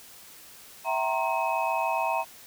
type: tone cluster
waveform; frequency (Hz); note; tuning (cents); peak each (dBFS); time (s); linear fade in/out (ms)
sine; 659 / 766 / 931 / 1061 / 2552; E5 / G5 / A#5 / C6 / D#7; -1 / -40 / -2 / +24 / +43; -30 / -31 / -28 / -34 / -34; 0.84-2.25; 50
effects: white hiss -49 dBFS RMS until 2.46 s